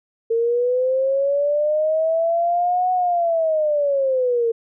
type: linear two-way sweep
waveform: sine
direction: up then down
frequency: 453 to 738 to 453 Hz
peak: -16 dBFS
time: 0.3-4.52 s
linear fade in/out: 10 ms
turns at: 2.92 s
effects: none